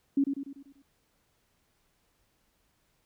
sine tone with echo, 277.2 Hz, C#4, in tune, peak -21 dBFS, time 0.17-0.24 s, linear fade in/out 5 ms, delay 97 ms, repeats 6, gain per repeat -6 dB, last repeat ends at 0.822 s, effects pink hiss -72 dBFS RMS until 3.05 s

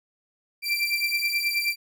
30% pulse beating tone pair, 2349 / 2358.4 Hz, D7 / D7, 0 / +7 cents, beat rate 9.4 Hz, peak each -24 dBFS, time 0.62-1.76 s, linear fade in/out 50 ms, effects none

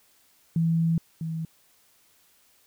sine tone pair in turn, 164.81 / 161.89 Hz, E3 / E3, 0 / -31 cents, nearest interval unison, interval 31 cents, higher first, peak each -20 / -28 dBFS, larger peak first, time 0.56-0.98 / 1.21-1.45 s, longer first, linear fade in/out 2 ms, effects white hiss -62 dBFS RMS until 2.66 s

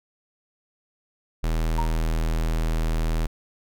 square tone, 40.26 Hz, E1, 40 cents flat, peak -22 dBFS, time 1.43-3.27 s, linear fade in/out 10 ms
sine tone with exponential decay, 932.3 Hz, A#5, in tune, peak -23 dBFS, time 1.78-2.03 s, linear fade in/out 5 ms, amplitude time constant 53 ms
effects none

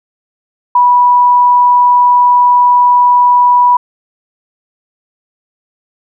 sine tone, 980 Hz, B5, 14 cents flat, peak -4 dBFS, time 0.75-3.77 s, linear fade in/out 5 ms, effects none

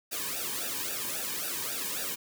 white noise with flanger, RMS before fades -34 dBFS, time 0.11-2.16 s, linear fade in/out 20 ms, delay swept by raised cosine 0.93 to 1.51 ms, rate 3.7 Hz, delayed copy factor -1, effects none

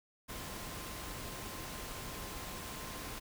sine tone in noise, 1046.5 Hz, C6, in tune, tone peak -53 dBFS, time 0.28-3.2 s, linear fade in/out 20 ms, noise pink, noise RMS -44 dBFS, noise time 0.28-3.2 s, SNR -12 dB, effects none

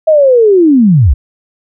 sine linear sweep, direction down, 646 to 51.8 Hz, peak -3 dBFS, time 0.07-1.14 s, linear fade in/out 10 ms, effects none

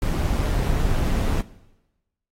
brown noise with amplitude modulation, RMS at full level -20 dBFS, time 0.02-1.41 s, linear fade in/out 2 ms, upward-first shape sine, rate 149 Hz, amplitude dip 30%, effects noise-tail reverb RT60 1.0 s tail -18 dB re dry + AAC 48 kbps

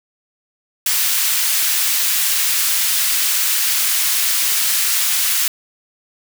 white high-pass noise, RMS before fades -17 dBFS, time 0.86-5.48 s, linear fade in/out 2 ms, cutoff 1600 Hz, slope 12 dB/octave, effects none

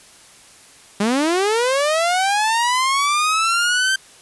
sawtooth linear sweep, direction up, 195.8 to 1568 Hz, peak -12 dBFS, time 1-3.96 s, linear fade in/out 5 ms, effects white hiss -46 dBFS RMS until 4.21 s + resampled to 24000 Hz

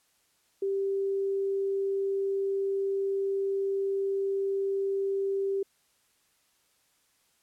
sine tone, 392 Hz, G4, in tune, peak -26 dBFS, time 0.62-5.63 s, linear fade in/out 5 ms, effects white hiss -69 dBFS RMS until 7.42 s + low-pass 12000 Hz 12 dB/octave

